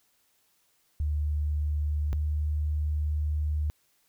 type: tone pair in turn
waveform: sine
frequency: 74.6 / 75.38 Hz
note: D2 / D2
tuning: +28 / +46 cents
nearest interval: unison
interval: 18 cents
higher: second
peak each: -25 dBFS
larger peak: neither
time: 1-2.13 / 2.13-3.7 s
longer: second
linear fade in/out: 0 ms
effects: white hiss -69 dBFS RMS until 4.08 s